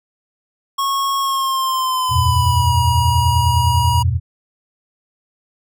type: tone with pitch glide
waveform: square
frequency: 1096 to 959.7 Hz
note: C#6 to B5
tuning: -20 to -50 cents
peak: -17 dBFS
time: 0.78-4.03 s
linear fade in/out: 10 ms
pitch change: -230 cents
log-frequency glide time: 1.2-2.76 s
type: chord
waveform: sine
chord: E suspended second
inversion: none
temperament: equal with one note detuned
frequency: 82.41 / 92.5 / 121.49 Hz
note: E2 / F#2 / B2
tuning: 0 / 0 / -28 cents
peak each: -18 dBFS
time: 2.09-4.2 s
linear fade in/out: 50 ms
effects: none